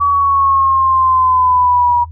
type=exponential sweep; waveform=sine; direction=down; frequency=1140 to 959 Hz; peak=-9 dBFS; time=0-2.05 s; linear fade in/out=20 ms; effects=noise-tail reverb RT60 0.1 s tail -21 dB re dry + added 82 Hz sine -28 dBFS peak until 2.11 s